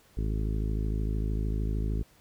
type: harmonic tone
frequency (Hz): 53.2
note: G#1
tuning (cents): +42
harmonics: 1 / 2 / 3 / 4 / 5 / 6 / 7 / 8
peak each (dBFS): -28 / -34 / -38 / -40 / -42 / -44 / -45 / -46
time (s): 0.17-2.03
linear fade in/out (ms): 5
effects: pink hiss -61 dBFS RMS until 2.2 s